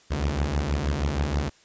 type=beating tone pair; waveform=sawtooth; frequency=68 / 74.3 Hz; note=C#2 / D2; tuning=-33 / +21 cents; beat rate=6.3 Hz; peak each=-23 / -22 dBFS; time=0.1-1.5 s; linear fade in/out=20 ms; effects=white hiss -57 dBFS RMS until 1.64 s + resampled to 16000 Hz